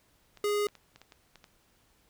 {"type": "clicks", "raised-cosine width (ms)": 0.2, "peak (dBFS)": -33, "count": 10, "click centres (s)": [0.373, 0.446, 0.492, 0.686, 0.753, 0.96, 1.016, 1.122, 1.357, 1.442]}
{"type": "tone", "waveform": "square", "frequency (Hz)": 413.5, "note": "G#4", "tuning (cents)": -8, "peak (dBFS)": -27, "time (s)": [0.44, 0.67], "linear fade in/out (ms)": 2}
{"effects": ["pink hiss -67 dBFS RMS until 2.09 s"]}